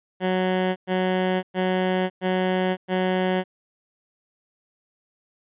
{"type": "tone bursts", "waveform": "15% pulse", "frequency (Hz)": 185, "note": "F#3", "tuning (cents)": 0, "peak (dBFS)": -14, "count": 5, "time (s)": [0.2, 3.44], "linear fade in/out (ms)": 50, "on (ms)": 560, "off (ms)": 110, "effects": ["resampled to 8000 Hz"]}